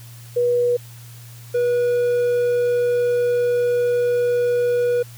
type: tone pair in turn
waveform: sine / triangle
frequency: 485.3 / 485.3 Hz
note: B4 / B4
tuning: -30 / -30 cents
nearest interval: unison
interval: 0 cents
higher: neither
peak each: -15 / -14 dBFS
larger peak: second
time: 0.36-0.77 / 1.54-5.03 s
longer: second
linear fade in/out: 10 ms
effects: added 118 Hz sine -38 dBFS peak until 5.17 s + white hiss -46 dBFS RMS until 5.17 s